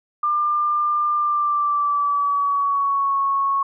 sine tone with pitch glide, 1196 to 1103.1 Hz, D6 to C#6, +31 to -9 cents, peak -17 dBFS, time 0.23-3.63 s, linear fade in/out 5 ms, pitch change -140 cents, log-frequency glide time 1.14-3.18 s, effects none

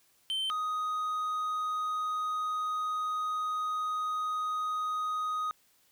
triangle tone pair in turn, 3100 / 1248.9 Hz, G7 / D#6, -20 / +6 cents, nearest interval octave + major third, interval 1574 cents, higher first, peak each -28 dBFS, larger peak neither, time 0.3-0.5 / 0.5-5.51 s, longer second, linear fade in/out 0 ms, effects white hiss -67 dBFS RMS until 5.91 s

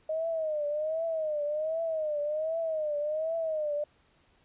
sine tone with vibrato, 622.3 Hz, D#5, in tune, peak -28 dBFS, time 0.09-3.84 s, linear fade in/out 5 ms, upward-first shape triangle, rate 1.3 Hz, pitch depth 120 cents each way, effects pink hiss -66 dBFS RMS until 4.44 s + resampled to 8000 Hz

